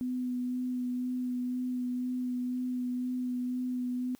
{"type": "tone with vibrato", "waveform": "sine", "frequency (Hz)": 249.9, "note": "B3", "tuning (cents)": 21, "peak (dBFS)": -30, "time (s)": [0.01, 4.15], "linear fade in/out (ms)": 0, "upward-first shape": "sine", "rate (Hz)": 2, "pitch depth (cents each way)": 14, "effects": ["white hiss -64 dBFS RMS until 4.19 s"]}